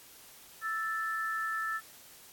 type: tone pair together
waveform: sine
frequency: 1319.7 / 1760 Hz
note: E6 / A6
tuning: +2 / 0 cents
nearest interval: perfect fourth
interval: 498 cents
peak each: -34 / -34 dBFS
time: 0.61-1.81 s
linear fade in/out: 50 ms
effects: white hiss -54 dBFS RMS until 2.32 s + AAC 64 kbps